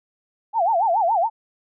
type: tone with vibrato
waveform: sine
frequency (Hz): 784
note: G5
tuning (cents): 0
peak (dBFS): -16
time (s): 0.53-1.3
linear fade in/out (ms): 50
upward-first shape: sine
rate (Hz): 7.1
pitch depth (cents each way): 280
effects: none